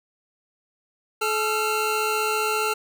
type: tone pair together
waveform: 25% pulse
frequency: 430.3 / 1366 Hz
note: A4 / F6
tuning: -39 / -39 cents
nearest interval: octave + minor sixth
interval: 2000 cents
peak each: -21 dBFS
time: 1.21-2.74 s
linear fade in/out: 10 ms
effects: none